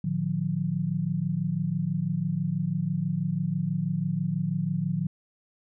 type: tone cluster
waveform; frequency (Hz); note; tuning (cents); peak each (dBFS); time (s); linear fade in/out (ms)
sine; 112.9 / 152.7 / 178.8; A2 / D#3 / F3; +45 / -32 / +41; -35 / -28 / -28; 0.04-5.07; 5
effects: none